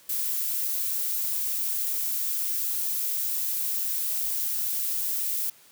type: noise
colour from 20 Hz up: violet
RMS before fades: -28 dBFS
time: 0.09-5.5 s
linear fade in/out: 5 ms
effects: white hiss -55 dBFS RMS until 5.71 s + high-pass 80 Hz 12 dB/octave